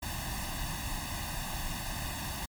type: noise with comb filter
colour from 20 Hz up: pink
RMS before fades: -36 dBFS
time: 0.02-2.46 s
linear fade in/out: 10 ms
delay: 1.1 ms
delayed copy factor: +1
effects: MP3 96 kbps